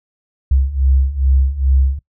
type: beating tone pair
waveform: sine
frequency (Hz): 65.41 / 67.81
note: C2 / C#2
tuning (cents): 0 / -38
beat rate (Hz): 2.4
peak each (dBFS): -16 / -13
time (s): 0.51-1.99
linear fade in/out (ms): 5
effects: noise-tail reverb RT60 0.1 s tail -21 dB re dry